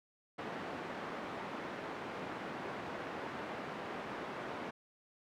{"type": "band-pass noise", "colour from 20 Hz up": "pink", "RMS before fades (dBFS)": -43, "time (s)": [0.38, 4.71], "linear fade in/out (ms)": 10, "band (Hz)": [240, 1800], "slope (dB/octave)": 12, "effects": []}